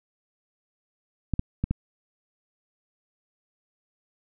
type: clicks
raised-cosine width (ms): 5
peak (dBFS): -12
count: 4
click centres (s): 1.337 / 1.394 / 1.64 / 1.71
effects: none